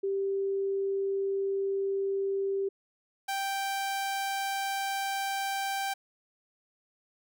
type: tone pair in turn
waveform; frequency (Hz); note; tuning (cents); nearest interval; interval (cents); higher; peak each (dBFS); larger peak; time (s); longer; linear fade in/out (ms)
sine / sawtooth; 392 / 784; G4 / G5; 0 / 0; octave; 1200; second; -27 / -26; second; 0.03-2.69 / 3.28-5.94; neither; 10
effects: none